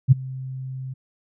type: tone with ADSR envelope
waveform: sine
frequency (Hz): 131.1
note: C3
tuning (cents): +4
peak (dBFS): -6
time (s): 0.08-0.94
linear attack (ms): 37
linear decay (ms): 16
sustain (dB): -23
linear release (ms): 13
effects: none